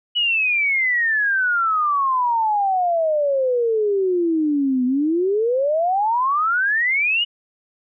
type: exponential two-way sweep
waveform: sine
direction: down then up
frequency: 2959 to 246.9 to 2959 Hz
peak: -16 dBFS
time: 0.15-7.25 s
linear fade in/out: 20 ms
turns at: 4.85 s
effects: none